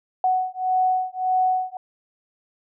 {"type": "beating tone pair", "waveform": "sine", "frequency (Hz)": [742, 743.7], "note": ["F#5", "F#5"], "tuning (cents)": [5, 9], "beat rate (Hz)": 1.7, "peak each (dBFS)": -22, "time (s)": [0.24, 1.77], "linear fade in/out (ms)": 2, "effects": []}